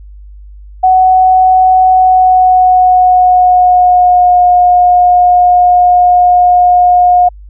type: tone with pitch glide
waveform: sine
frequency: 745 to 717.5 Hz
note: F#5 to F5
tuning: +12 to +47 cents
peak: -3 dBFS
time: 0.83-7.29 s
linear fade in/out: 10 ms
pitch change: -65 cents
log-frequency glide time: 1.89-4.44 s
effects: added 50 Hz sine -29 dBFS peak until 7.49 s